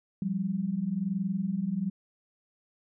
sine tone pair together, 175.76 / 196.9 Hz, F3 / G3, +11 / +8 cents, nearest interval major second, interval 197 cents, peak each -32 / -29 dBFS, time 0.22-1.9 s, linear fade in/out 2 ms, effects none

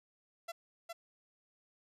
sawtooth tone with echo, 675 Hz, E5, 41 cents sharp, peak -36 dBFS, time 0.48-0.52 s, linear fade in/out 10 ms, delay 410 ms, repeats 1, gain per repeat -2 dB, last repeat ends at 0.93 s, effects resampled to 32000 Hz

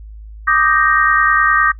sine chord, Eb major seventh, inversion third, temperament equal, 1174.7 / 1244.5 / 1568 / 1864.7 Hz, D6 / Eb6 / G6 / Bb6, 0 / 0 / 0 / 0 cents, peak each -16 dBFS, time 0.47-1.72 s, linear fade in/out 10 ms, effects noise-tail reverb RT60 0.1 s tail -18 dB re dry + added 53 Hz sine -31 dBFS peak until 1.79 s

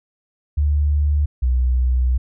sine tone pair in turn, 73.42 / 62.74 Hz, D2 / B1, 0 / +28 cents, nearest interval minor third, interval 272 cents, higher first, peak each -14 dBFS, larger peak neither, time 0.57-1.26 / 1.42-2.18 s, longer second, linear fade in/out 10 ms, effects none

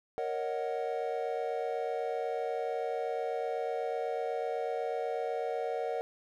triangle chord, D# minor seventh, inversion second, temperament equal, 466.2 / 554.4 / 622.3 / 740 Hz, A#4 / C#5 / D#5 / F#5, 0 / 0 / 0 / 0 cents, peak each -33 / -37 / -37 / -35 dBFS, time 0.18-6.01 s, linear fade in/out 0 ms, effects none

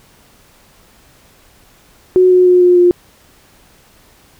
sine tone with pitch steps, 367.8 / 364.2 / 360.6 / 357.1 / 353.6 Hz, F#4 / F#4 / F#4 / F4 / F4, -10 / -27 / -45 / +39 / +22 cents, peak -5 dBFS, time 2.16-2.91 s, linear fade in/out 0 ms, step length 150 ms, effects pink hiss -48 dBFS RMS until 4.39 s

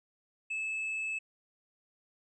triangle tone, 2608 Hz, E7, 19 cents flat, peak -31 dBFS, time 0.5-1.19 s, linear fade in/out 10 ms, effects resampled to 24000 Hz

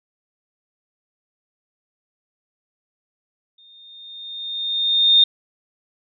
sine tone with exponential growth, 3653 Hz, A#7, 36 cents flat, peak -8 dBFS, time 3.58-5.24 s, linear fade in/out 5 ms, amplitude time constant 360 ms, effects none

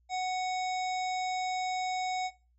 harmonic tone with a mistuned harmonic, 740 Hz, F#5, in tune, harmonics 1 / 3 / 5 / 7 / 9 / 10, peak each -30 / -40 / -44 / -47 / -49 / -50 dBFS, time 0.09-2.31 s, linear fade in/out 50 ms, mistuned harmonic 5, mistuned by +42 cents, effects noise-tail reverb RT60 0.3 s tail -18 dB re dry + added 60 Hz sine -65 dBFS peak until 2.58 s

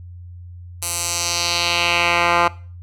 10% pulse tone with band-pass filter sweep, 172.6 Hz, F3, 20 cents flat, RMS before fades -19 dBFS, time 0.82-2.48 s, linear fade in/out 5 ms, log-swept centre 10000 to 1400 Hz, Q 1.7, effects noise-tail reverb RT60 0.4 s tail -20 dB re dry + added 88 Hz sine -34 dBFS peak until 2.82 s

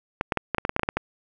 clicks, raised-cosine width 0.5 ms, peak -8 dBFS, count 12, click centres 0.211 / 0.322 / 0.373 / 0.547 / 0.583 / 0.651 / 0.694 / 0.764 / 0.795 / 0.833 / 0.889 / 0.97 s, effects none

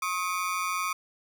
30% pulse ring-modulated tone, 1174 Hz, D6, 1 cent flat, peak -22 dBFS, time 0.02-0.93 s, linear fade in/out 5 ms, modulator 91.1 Hz, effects none

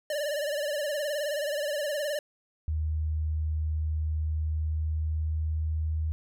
square tone with vibrato, 588 Hz, D5, 2 cents sharp, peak -29 dBFS, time 0.1-2.19 s, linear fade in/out 2 ms, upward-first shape sine, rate 19 Hz, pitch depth 76 cents each way
sine tone with pitch glide, 77.78 to 78.55 Hz, D#2 to D#2, 0 to +17 cents, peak -26 dBFS, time 2.68-6.12 s, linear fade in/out 0 ms, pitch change +17 cents, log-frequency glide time 4.23-5.75 s
effects none

